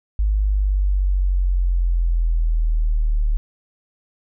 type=exponential sweep; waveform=sine; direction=down; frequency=51.91 to 37 Hz; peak=-15 dBFS; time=0.19-3.37 s; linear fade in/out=0 ms; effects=none